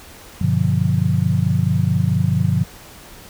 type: chord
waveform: sine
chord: G dominant seventh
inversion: none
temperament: just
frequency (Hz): 98 / 122.5 / 147 / 176.4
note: G2 / B2 / D3 / F3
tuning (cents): 0 / -14 / +2 / +18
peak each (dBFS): -20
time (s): 0.41-2.64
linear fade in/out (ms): 5
effects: pink hiss -41 dBFS RMS until 3.29 s